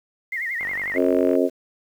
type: tone with vibrato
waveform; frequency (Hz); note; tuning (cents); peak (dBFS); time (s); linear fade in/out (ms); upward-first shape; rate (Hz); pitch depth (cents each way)
sine; 1981; B6; +5; -24; 0.32-0.98; 5; sine; 11; 140
type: click train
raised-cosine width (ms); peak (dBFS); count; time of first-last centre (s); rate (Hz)
0.5; -21; 37; 0.61-1.354; 48.4
type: harmonic tone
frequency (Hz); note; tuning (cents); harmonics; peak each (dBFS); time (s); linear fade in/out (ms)
89.8; F2; +49; 3 / 4 / 5 / 6 / 7; -21 / -22 / -23 / -24 / -24; 0.94-1.5; 50
effects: 8-bit